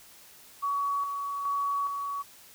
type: tone with tremolo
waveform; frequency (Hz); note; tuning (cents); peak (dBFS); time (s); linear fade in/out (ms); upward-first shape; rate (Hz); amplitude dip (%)
sine; 1128; C#6; +30; -26; 0.62-2.23; 20; square; 1.2; 40
effects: white hiss -53 dBFS RMS until 2.54 s